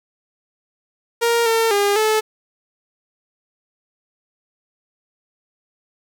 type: tone with pitch steps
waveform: sawtooth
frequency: 467.5 / 453.1 / 405.4 / 433.8 Hz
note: A#4 / A#4 / G#4 / A4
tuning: +5 / -49 / -42 / -25 cents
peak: -11 dBFS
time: 1.21-2.21 s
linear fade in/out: 20 ms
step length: 250 ms
effects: none